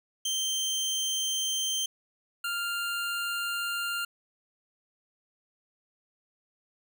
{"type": "tone pair in turn", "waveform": "25% pulse", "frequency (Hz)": [3136, 1396.9], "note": ["G7", "F6"], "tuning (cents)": [0, 0], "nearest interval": "octave + major second", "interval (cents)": 1400, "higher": "first", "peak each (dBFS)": [-24, -26], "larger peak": "first", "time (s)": [[0.25, 1.86], [2.44, 4.05]], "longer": "neither", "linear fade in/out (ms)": 5, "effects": []}